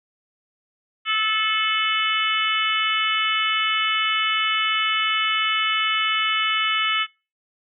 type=harmonic tone with a mistuned harmonic; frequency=435.7 Hz; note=A4; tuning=17 cents flat; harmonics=3 / 4 / 5 / 6 / 7 / 8; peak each=-24 / -30 / -25 / -29 / -23 / -33 dBFS; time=1.05-7.07 s; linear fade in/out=50 ms; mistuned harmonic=7; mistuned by=-31 cents; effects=noise-tail reverb RT60 0.3 s tail -23 dB re dry

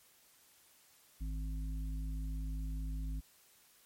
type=harmonic tone; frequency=52.6 Hz; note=G#1; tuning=23 cents sharp; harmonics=1 / 3 / 5; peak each=-36 / -47 / -50 dBFS; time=1.2-3.21 s; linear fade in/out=20 ms; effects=white hiss -65 dBFS RMS until 3.85 s + MP3 64 kbps

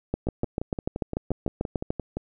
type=two click trains; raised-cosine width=2 ms; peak=-16 / -12 dBFS; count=12 / 13; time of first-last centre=0.27-2.17 / 0.14-1.905 s; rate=5.79 / 6.8 Hz; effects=none

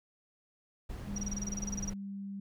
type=noise; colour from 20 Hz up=brown; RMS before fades=-41 dBFS; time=0.89-1.94 s; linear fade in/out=10 ms
type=tone with pitch glide; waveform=sine; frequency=201.3 to 197.84 Hz; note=G3 to G3; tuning=+46 to +16 cents; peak=-38 dBFS; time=1.07-2.4 s; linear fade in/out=5 ms; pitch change=-30 cents; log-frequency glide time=1.72-1.81 s
type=tone bursts; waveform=sine; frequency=5750 Hz; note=F8; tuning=50 cents sharp; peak=-35 dBFS; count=15; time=1.16-1.898 s; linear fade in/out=5 ms; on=24 ms; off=27 ms
effects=none

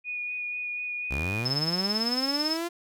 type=tone with vibrato; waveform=sine; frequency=2460 Hz; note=D#7; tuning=20 cents flat; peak=-30 dBFS; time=0.04-1.46 s; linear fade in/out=50 ms; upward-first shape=sine; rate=4.1 Hz; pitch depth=12 cents each way
type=linear sweep; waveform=sawtooth; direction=up; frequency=59.6 to 349.2 Hz; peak=-25 dBFS; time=1.1-2.69 s; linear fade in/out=20 ms
type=tone with tremolo; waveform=sine; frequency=5210 Hz; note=E8; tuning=21 cents flat; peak=-23 dBFS; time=1.45-2.57 s; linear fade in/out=10 ms; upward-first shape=sine; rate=18 Hz; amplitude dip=85%
effects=none

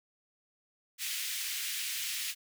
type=high-pass noise; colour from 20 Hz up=pink; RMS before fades=-36 dBFS; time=0.98-2.35 s; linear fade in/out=50 ms; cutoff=2100 Hz; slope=24 dB/octave; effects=none

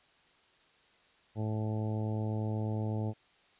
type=harmonic tone; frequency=108.3 Hz; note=A2; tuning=27 cents flat; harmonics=1 / 2 / 3 / 4 / 5 / 6 / 7 / 8; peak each=-32 / -38 / -42 / -44 / -46 / -48 / -49 / -50 dBFS; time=1.35-3.14 s; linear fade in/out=50 ms; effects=white hiss -65 dBFS RMS until 3.59 s + resampled to 8000 Hz

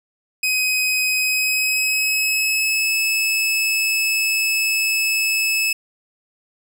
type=tone with pitch glide; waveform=sawtooth; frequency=2521 to 2602 Hz; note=D#7 to E7; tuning=+22 to -23 cents; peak=-14 dBFS; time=0.43-5.73 s; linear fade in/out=5 ms; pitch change=+55 cents; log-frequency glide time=1.17-2.96 s; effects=none

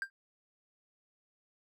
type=tone with exponential decay; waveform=triangle; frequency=1586 Hz; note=G6; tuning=20 cents sharp; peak=-27 dBFS; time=0.02-0.1 s; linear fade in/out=1 ms; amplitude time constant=17 ms; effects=none

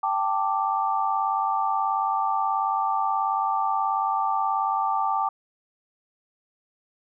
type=chord; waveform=sine; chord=G suspended second; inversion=none; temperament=equal with one note detuned; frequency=784 / 882.5 / 1174.7 Hz; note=G5 / A5 / D6; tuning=0 / +5 / 0 cents; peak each=-26 dBFS; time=0.03-5.29 s; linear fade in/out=5 ms; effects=none

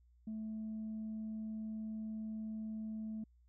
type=tone; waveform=sine; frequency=218.3 Hz; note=A3; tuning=13 cents flat; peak=-38 dBFS; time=0.27-3.24 s; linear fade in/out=5 ms; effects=tanh soft clip ceiling -37 dBFS + added 60 Hz sine -64 dBFS peak until 3.48 s

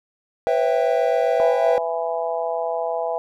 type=chord; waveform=triangle; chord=C# half-diminished seventh; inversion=third; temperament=equal with one note detuned; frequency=493.9 / 541.4 / 659.3 / 784 Hz; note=B4 / C#5 / E5 / G5; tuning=0 / -41 / 0 / 0 cents; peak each=-19 / -22 / -19 / -23 dBFS; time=0.47-1.78 s; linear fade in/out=0 ms
type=harmonic tone; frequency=165.9 Hz; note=E3; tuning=11 cents sharp; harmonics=3 / 4 / 5 / 6; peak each=-27 / -24 / -28 / -34 dBFS; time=1.4-3.18 s; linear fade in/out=0 ms
effects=none

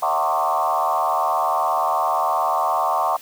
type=tone with frequency modulation; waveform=sine; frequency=910 Hz; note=A#5; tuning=42 cents flat; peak=-17 dBFS; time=0.02-3.17 s; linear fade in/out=10 ms; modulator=77.1 Hz; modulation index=3.5; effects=white hiss -43 dBFS RMS until 3.21 s + high-pass 60 Hz 12 dB/octave

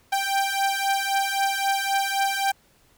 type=beating tone pair; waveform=sawtooth; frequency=784 / 787.8 Hz; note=G5 / G5; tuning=0 / +8 cents; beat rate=3.8 Hz; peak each=-21 dBFS; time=0.12-2.52 s; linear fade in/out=10 ms; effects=pink hiss -60 dBFS RMS until 2.97 s

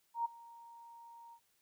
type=tone with ADSR envelope; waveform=sine; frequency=932.3 Hz; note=A#5; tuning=in tune; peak=-30 dBFS; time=0.14-1.4 s; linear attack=110 ms; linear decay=15 ms; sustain=-22 dB; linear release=71 ms; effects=white hiss -75 dBFS RMS until 1.61 s

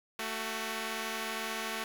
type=tone pair together; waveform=5% pulse; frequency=222 / 374.5 Hz; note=A3 / F#4; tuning=+16 / +21 cents; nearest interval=major sixth; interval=905 cents; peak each=-25 / -27 dBFS; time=0.19-1.84 s; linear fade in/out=2 ms; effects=9-bit

